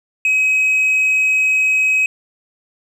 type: tone with hard clipping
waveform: triangle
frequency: 2541 Hz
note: D#7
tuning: 36 cents sharp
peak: -11 dBFS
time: 0.25-2.06 s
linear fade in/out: 2 ms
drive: 1 dB
effects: none